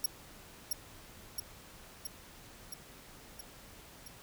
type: tone with echo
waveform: 10% pulse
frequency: 5588 Hz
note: F8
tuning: in tune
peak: -21 dBFS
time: 0.04-0.06 s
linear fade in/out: 5 ms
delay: 670 ms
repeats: 6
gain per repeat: -3 dB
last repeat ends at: 4.08 s
effects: pink hiss -54 dBFS RMS until 4.22 s